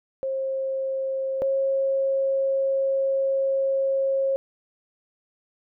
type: tone pair in turn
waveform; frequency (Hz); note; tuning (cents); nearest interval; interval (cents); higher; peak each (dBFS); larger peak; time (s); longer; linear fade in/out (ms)
sine; 534 / 540.8; C5 / C#5; +35 / -43; unison; 22; second; -24 / -20; second; 0.23-1.42 / 1.42-4.36; second; 0
effects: none